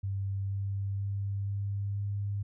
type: tone with pitch steps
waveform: sine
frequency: 98 / 98.74 / 99.48 / 100.23 / 100.99 Hz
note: G2 / G2 / G2 / G2 / G#2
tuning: 0 / +13 / +26 / +39 / -48 cents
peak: -30 dBFS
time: 0.03-2.43 s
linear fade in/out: 10 ms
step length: 480 ms
effects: none